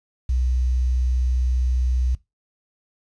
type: tone with quantisation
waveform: sine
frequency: 62.5 Hz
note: B1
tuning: 21 cents sharp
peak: -18 dBFS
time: 0.29-2.15 s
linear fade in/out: 5 ms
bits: 8
effects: noise-tail reverb RT60 0.2 s tail -19 dB re dry + resampled to 22050 Hz